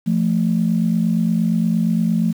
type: tone pair together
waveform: sine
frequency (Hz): 172.7 / 221.3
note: F3 / A3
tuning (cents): -19 / +10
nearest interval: major third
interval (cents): 429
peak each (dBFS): -17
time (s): 0.06-2.33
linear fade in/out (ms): 20
effects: tanh soft clip ceiling -7 dBFS + 7-bit